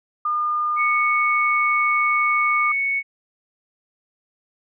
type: tone with pitch glide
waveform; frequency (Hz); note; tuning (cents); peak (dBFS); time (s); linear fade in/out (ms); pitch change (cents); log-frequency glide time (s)
sine; 1212 to 1205; D#6 to D6; -46 to +44; -19; 0.25-2.72; 5; -10; 1.16-1.65
type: tone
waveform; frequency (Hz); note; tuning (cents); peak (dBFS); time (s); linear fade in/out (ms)
sine; 2217; C#7; 0; -19; 0.76-3.03; 50
effects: none